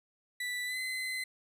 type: tone with pitch glide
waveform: 35% pulse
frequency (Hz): 1974 to 2041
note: B6 to C7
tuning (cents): -1 to -44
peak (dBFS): -32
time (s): 0.4-1.24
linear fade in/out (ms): 5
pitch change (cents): +57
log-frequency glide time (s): 0.65-0.79
effects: resampled to 32000 Hz